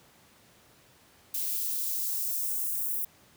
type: noise with high-pass filter sweep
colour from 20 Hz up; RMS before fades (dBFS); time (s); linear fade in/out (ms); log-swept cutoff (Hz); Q
violet; -31; 1.34-3.05; 5; 2400 to 11000; 0.98
effects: pink hiss -59 dBFS RMS until 3.36 s + high-pass 80 Hz 12 dB/octave